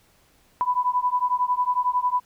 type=beating tone pair; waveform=sine; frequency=987.8 / 998.8 Hz; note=B5 / B5; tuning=0 / +19 cents; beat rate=11 Hz; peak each=-23 dBFS; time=0.61-2.2 s; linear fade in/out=0 ms; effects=pink hiss -60 dBFS RMS until 2.25 s